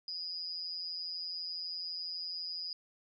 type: tone with amplitude modulation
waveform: sine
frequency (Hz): 4943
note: D#8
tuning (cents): -12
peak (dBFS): -34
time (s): 0.08-2.73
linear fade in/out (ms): 2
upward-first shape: sine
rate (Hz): 172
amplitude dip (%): 70
effects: none